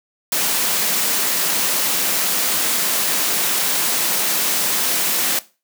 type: high-pass noise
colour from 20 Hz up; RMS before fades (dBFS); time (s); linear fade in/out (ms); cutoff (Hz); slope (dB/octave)
white; -19; 0.32-5.39; 2; 150; 48
effects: noise-tail reverb RT60 0.3 s tail -18 dB re dry